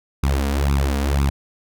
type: tone with flanger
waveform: sawtooth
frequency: 69.5 Hz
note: C#2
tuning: 5 cents sharp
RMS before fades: -19 dBFS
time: 0.23-1.3 s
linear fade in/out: 5 ms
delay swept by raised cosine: 0.79 to 4.29 ms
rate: 2 Hz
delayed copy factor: +0.95
effects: none